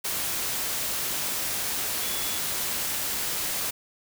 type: tone in noise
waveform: sine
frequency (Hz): 3412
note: G#7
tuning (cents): +46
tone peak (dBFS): -38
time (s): 2.02-2.39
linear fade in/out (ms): 10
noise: white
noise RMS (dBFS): -29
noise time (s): 0.04-3.71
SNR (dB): -12
effects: none